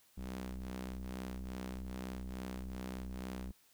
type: ring-modulated tone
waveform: sawtooth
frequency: 63.4 Hz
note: B1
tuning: 46 cents sharp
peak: -34 dBFS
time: 0.17-3.52 s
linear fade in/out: 10 ms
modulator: 128 Hz
effects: white hiss -68 dBFS RMS until 3.73 s